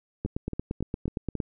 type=two click trains; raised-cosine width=3 ms; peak=-16 / -19 dBFS; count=11 / 5; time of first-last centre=0.25-1.402 / 0.26-1.353 s; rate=8.68 / 3.66 Hz; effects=none